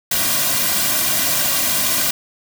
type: noise with comb filter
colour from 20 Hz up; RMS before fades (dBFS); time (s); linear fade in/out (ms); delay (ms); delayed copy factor
white; -18; 0.11-2.11; 5; 2.3; -0.8
effects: none